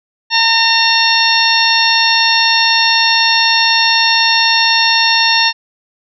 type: harmonic tone with a mistuned harmonic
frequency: 912 Hz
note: A#5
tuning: 38 cents flat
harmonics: 1 / 2 / 3 / 4 / 5 / 6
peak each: -16 / -16 / -16 / -16 / -16 / -16 dBFS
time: 0.3-5.53 s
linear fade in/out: 50 ms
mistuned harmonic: 5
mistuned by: -88 cents
effects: none